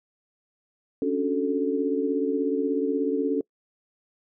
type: chord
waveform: sine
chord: D major seventh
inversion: third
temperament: equal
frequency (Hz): 277.2 / 293.7 / 370 / 440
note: C#4 / D4 / F#4 / A4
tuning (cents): 0 / 0 / 0 / 0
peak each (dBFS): -26 / -31 / -30 / -26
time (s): 1.02-3.41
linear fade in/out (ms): 2
effects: noise-tail reverb RT60 0.1 s tail -25 dB re dry